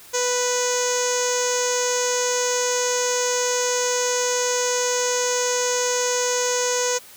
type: tone with low-pass filter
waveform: sawtooth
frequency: 493.9 Hz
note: B4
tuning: in tune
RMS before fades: -22 dBFS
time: 0.13-6.99 s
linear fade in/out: 20 ms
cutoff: 6600 Hz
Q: 9.4
effects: white hiss -45 dBFS RMS until 7.16 s